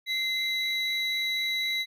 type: tone pair together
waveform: triangle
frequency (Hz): 2074 / 3915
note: C7 / B7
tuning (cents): -16 / -16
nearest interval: major seventh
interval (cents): 1100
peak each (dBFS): -27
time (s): 0.06-1.86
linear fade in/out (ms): 50
effects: tanh soft clip ceiling -17 dBFS